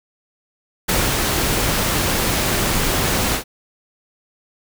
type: noise with ADSR envelope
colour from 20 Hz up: pink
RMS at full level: -17 dBFS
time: 0.88-3.44 s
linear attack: 15 ms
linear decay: 170 ms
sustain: -2 dB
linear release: 100 ms
effects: none